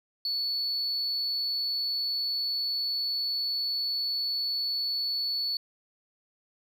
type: tone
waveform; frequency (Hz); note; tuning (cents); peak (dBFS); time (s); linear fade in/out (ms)
triangle; 4435; C#8; 0; -25; 0.25-5.57; 2
effects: tanh soft clip ceiling -23 dBFS